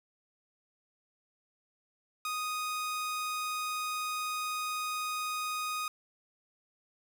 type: tone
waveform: sawtooth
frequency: 1244 Hz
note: D#6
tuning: 1 cent flat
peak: -29 dBFS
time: 2.25-5.88 s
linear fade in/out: 2 ms
effects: none